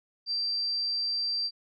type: tone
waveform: sine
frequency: 4699 Hz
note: D8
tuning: in tune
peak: -27 dBFS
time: 0.26-1.51 s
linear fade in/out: 50 ms
effects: none